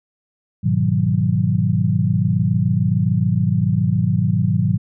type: chord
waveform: sine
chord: G# minor seventh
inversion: none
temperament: equal with one note detuned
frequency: 103.83 / 123.47 / 158.01 / 185 Hz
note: G#2 / B2 / D#3 / F#3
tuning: 0 / 0 / +27 / 0 cents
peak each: -20 dBFS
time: 0.63-4.78 s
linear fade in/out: 20 ms
effects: none